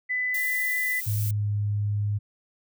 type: tone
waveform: sine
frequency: 2001 Hz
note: B6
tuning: 22 cents sharp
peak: -24 dBFS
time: 0.09-1.01 s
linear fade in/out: 20 ms
type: noise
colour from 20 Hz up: violet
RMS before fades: -34 dBFS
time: 0.34-1.31 s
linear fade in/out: 5 ms
type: tone with pitch glide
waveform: sine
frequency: 105.2 to 103.33 Hz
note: G#2 to G#2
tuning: +23 to -8 cents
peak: -23 dBFS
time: 1.06-2.19 s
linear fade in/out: 20 ms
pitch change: -31 cents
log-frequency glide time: 1.23-1.48 s
effects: none